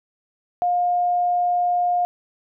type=tone; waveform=sine; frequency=710 Hz; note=F5; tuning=28 cents sharp; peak=-17 dBFS; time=0.62-2.05 s; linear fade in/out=0 ms; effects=none